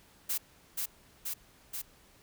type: noise with echo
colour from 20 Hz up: blue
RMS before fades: -32 dBFS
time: 0.29-0.38 s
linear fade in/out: 10 ms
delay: 480 ms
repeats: 3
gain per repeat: -2 dB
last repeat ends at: 1.82 s
effects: pink hiss -61 dBFS RMS until 2.22 s